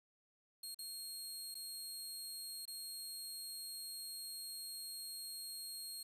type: tone with dropouts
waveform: 20% pulse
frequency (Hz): 4252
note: C8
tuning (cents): +27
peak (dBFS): -39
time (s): 0.63-6.03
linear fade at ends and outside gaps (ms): 5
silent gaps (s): 0.746-0.788 / 1.544-1.551 / 2.655-2.677
effects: resampled to 32000 Hz + 11-bit